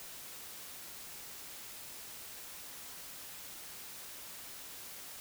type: silence
effects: white hiss -48 dBFS RMS until 5.2 s